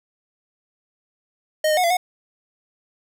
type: tone with pitch steps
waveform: square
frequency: 620 / 613 / 730 / 681 / 728 Hz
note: D#5 / D#5 / F#5 / F5 / F#5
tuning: -6 / -26 / -24 / -44 / -28 cents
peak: -17 dBFS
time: 1.64-1.97 s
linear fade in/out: 5 ms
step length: 66 ms
effects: none